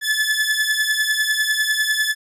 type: beating tone pair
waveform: sawtooth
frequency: 1725 / 1735 Hz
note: A6 / A6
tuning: -35 / -25 cents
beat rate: 10 Hz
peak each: -17 dBFS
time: 0.01-2.15 s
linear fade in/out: 50 ms
effects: resampled to 32000 Hz